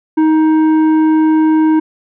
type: tone with tanh clipping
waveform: sine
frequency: 313.9 Hz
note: D#4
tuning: 15 cents sharp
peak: -9 dBFS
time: 0.17-1.8 s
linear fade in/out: 10 ms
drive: 9 dB
effects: none